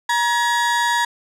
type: tone pair together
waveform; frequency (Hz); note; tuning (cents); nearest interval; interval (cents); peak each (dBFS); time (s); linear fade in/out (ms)
35% pulse; 949.6 / 1692; A#5 / G#6; +32 / +32; minor seventh; 1000; -16 / -20; 0.09-1.05; 5
effects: low-pass 9000 Hz 12 dB/octave